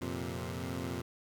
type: chord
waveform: 15% pulse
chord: F suspended fourth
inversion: none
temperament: equal with one note detuned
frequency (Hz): 87.66 / 116.54 / 130.81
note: F2 / Bb2 / C3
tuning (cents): +7 / 0 / 0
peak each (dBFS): -33 / -35 / -35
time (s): 0.01-1.02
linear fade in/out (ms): 10
effects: none